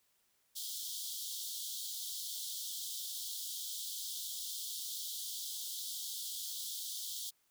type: high-pass noise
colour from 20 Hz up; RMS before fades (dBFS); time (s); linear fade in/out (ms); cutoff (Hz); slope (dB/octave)
pink; -42; 0.55-7.31; 20; 3200; 96
effects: white hiss -75 dBFS RMS until 7.5 s